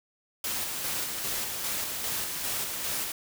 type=noise with tremolo; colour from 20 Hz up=white; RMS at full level=-31 dBFS; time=0.44-3.12 s; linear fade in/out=2 ms; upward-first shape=square; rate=2.5 Hz; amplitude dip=30%; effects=none